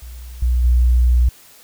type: tone with level steps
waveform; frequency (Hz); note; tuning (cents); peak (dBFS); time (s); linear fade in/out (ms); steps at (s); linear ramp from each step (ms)
sine; 61; B1; -21; -31 / -13 / -10; 0.02-1.29; 5; 0.42 / 0.64; 5
effects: white hiss -46 dBFS RMS until 1.63 s